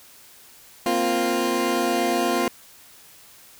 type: chord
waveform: 20% pulse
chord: Bb suspended second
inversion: none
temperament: equal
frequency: 233.1 / 261.6 / 349.2 Hz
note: Bb3 / C4 / F4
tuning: 0 / 0 / 0 cents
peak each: -22 / -21 / -18 dBFS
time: 0.86-2.48 s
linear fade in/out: 2 ms
effects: white hiss -49 dBFS RMS until 3.59 s